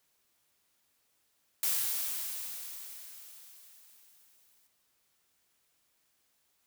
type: noise with exponential decay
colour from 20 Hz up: blue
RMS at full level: -29 dBFS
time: 1.63-4.67 s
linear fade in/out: 1 ms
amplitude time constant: 660 ms
effects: white hiss -74 dBFS RMS until 6.66 s